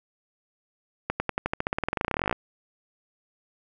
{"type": "accelerating click train", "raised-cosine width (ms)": 0.5, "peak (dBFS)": -10, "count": 28, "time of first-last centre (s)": [1.1, 2.327], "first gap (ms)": 100, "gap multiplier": 0.93, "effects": []}